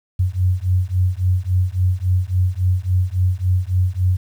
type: beating tone pair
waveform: sine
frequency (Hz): 90 / 93.6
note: F#2 / F#2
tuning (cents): -47 / +20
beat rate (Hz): 3.6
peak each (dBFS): -18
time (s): 0.19-4.17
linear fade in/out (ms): 10
effects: 8-bit